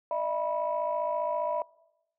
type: tone cluster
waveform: sine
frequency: 604 / 659 / 978 Hz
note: D5 / E5 / B5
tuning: +48 / -1 / -17 cents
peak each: -31 dBFS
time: 0.11-1.62 s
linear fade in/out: 2 ms
effects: noise-tail reverb RT60 0.9 s tail -24 dB re dry + tanh soft clip ceiling -19 dBFS